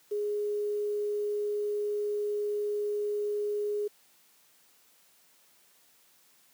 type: tone with quantisation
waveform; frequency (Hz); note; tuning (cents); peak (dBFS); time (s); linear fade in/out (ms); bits
sine; 415.3; G#4; 0; -28; 0.11-3.88; 10; 9
effects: white hiss -63 dBFS RMS until 6.53 s + high-pass 150 Hz 12 dB/octave